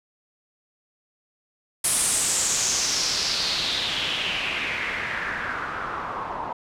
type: noise with low-pass filter sweep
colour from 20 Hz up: white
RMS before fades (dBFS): -26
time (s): 1.84-6.53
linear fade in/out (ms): 5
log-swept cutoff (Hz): 10000 to 920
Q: 3.7
effects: none